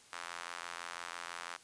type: tone with high-pass filter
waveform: square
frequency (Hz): 43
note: F1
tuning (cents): -26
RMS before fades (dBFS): -45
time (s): 0.12-1.57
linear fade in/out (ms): 10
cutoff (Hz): 1200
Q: 1.5
effects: white hiss -60 dBFS RMS until 1.63 s + resampled to 22050 Hz